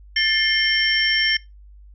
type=tone cluster; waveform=sine; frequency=1763 / 2128 / 3113 / 5450 Hz; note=A6 / C7 / G7 / F8; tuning=+3 / +29 / -13 / -43 cents; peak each=-22 dBFS; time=0.16-1.37 s; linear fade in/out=5 ms; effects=noise-tail reverb RT60 0.2 s tail -21 dB re dry + added 50 Hz sine -42 dBFS peak until 1.94 s